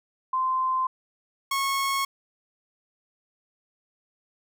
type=tone pair in turn; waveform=sine / sawtooth; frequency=1038 / 1095.5 Hz; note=C6 / C#6; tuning=-14 / -21 cents; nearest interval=minor second; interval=93 cents; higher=second; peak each=-22 / -20 dBFS; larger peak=second; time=0.33-0.87 / 1.51-2.05 s; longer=neither; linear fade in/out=5 ms; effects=none